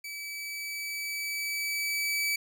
sawtooth tone with level ramp, 2297 Hz, D7, 39 cents flat, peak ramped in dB -34 to -23 dBFS, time 0.04-2.36 s, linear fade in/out 5 ms, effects none

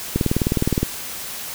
click train, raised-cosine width 3 ms, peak -5 dBFS, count 14, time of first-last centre 0.16-0.83 s, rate 19.4 Hz, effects white hiss -31 dBFS RMS until 1.54 s

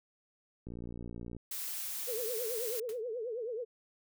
click train, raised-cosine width 3 ms, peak -31 dBFS, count 42, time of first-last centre 0.67-1.366 s, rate 58.9 Hz
blue noise, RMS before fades -39 dBFS, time 1.51-2.8 s, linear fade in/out 5 ms
sine tone with vibrato, 466.2 Hz, A#4, in tune, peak -35 dBFS, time 2.07-3.65 s, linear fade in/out 20 ms, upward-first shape triangle, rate 9.3 Hz, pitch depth 180 cents each way
white noise with exponential decay, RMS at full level -46 dBFS, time 2.89-3.02 s, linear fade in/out 1 ms, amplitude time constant 27 ms
effects none

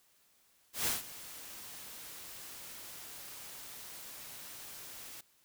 white noise with ADSR envelope, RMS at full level -31 dBFS, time 0.73-5.21 s, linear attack 140 ms, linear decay 150 ms, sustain -17 dB, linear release 6 ms, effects white hiss -69 dBFS RMS until 5.44 s

